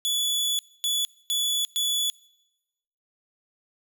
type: tone bursts at uneven times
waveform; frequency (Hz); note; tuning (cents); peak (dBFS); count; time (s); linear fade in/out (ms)
sawtooth; 3429; A7; -45; -20; 4; 0.05-0.59 / 0.84-1.05 / 1.3-1.65 / 1.76-2.1; 0
effects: noise-tail reverb RT60 1.0 s tail -24 dB re dry